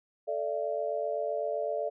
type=chord; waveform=sine; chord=A suspended fourth; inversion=none; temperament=equal with one note detuned; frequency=440 / 587.3 / 675.1 Hz; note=A4 / D5 / E5; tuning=0 / 0 / +41 cents; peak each=-35 / -32 / -34 dBFS; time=0.27-1.9 s; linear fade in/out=20 ms; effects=none